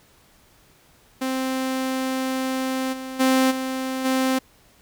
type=tone with level steps; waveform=sawtooth; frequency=261.6 Hz; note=C4; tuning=in tune; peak=-19 / -27 / -12 / -21 / -15 dBFS; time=1.21-4.39 s; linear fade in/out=10 ms; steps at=2.92 / 3.19 / 3.5 / 4.04 s; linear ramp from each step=20 ms; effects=pink hiss -56 dBFS RMS until 4.81 s